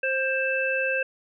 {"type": "harmonic tone", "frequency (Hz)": 528, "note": "C5", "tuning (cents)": 16, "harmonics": [1, 3, 5], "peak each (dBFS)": [-27, -27, -27], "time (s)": [0.03, 1.03], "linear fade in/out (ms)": 5, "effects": []}